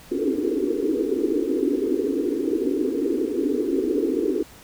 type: band-pass noise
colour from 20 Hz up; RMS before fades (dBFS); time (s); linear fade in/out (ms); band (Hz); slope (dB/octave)
pink; -23; 0.11-4.43; 5; 260 to 460; 96
effects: pink hiss -47 dBFS RMS until 4.63 s